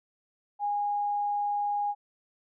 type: tone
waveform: sine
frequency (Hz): 821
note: G#5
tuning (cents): -20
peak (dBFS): -26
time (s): 0.59-1.95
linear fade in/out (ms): 50
effects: none